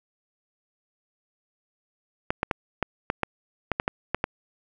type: clicks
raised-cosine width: 0.5 ms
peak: -8 dBFS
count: 11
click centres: 2.305 / 2.431 / 2.512 / 2.827 / 3.101 / 3.233 / 3.717 / 3.799 / 3.879 / 4.146 / 4.241 s
effects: none